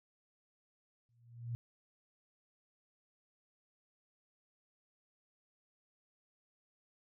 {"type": "tone with exponential growth", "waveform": "sine", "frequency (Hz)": 118.3, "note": "A#2", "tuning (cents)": 26, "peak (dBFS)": -34, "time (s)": [1.09, 1.55], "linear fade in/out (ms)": 0, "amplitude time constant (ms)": 100, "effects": []}